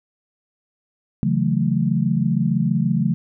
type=chord; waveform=sine; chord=F# minor seventh; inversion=second; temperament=equal; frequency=138.59 / 164.81 / 185 / 220 Hz; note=C#3 / E3 / F#3 / A3; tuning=0 / 0 / 0 / 0 cents; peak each=-22 dBFS; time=1.23-3.14 s; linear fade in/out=0 ms; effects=none